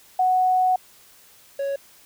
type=tone pair in turn; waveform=sine / triangle; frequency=740 / 555.1 Hz; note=F#5 / C#5; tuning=0 / +2 cents; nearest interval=perfect fourth; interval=498 cents; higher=first; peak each=-16 / -21 dBFS; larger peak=first; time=0.19-0.76 / 1.59-1.76 s; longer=first; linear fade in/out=5 ms; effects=white hiss -52 dBFS RMS until 2.05 s